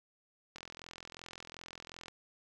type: click train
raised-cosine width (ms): 0.2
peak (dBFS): -29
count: 66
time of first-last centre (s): 0.56-2.082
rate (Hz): 42.7
effects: none